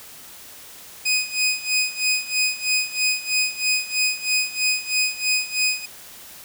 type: tone with tremolo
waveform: 20% pulse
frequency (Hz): 2500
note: D#7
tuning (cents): +8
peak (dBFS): -12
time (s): 1.05-5.86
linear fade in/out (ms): 10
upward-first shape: sine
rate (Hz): 3.1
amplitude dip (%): 85
effects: white hiss -42 dBFS RMS until 6.44 s